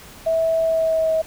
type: tone with pitch glide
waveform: sine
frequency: 652 to 640.4 Hz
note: E5 to D#5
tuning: -19 to +50 cents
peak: -16 dBFS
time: 0.26-1.22 s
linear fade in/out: 10 ms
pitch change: -31 cents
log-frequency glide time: 0.62-1.11 s
effects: pink hiss -42 dBFS RMS until 1.26 s